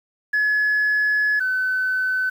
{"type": "tone pair in turn", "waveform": "sine", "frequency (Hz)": [1700, 1514.5], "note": ["G#6", "F#6"], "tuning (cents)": [40, 40], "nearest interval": "major second", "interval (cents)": 200, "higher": "first", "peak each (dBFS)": [-15, -18], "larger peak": "first", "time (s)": [[0.33, 1.4], [1.4, 2.3]], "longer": "first", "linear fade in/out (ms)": 10, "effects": ["tanh soft clip ceiling -14 dBFS", "8-bit"]}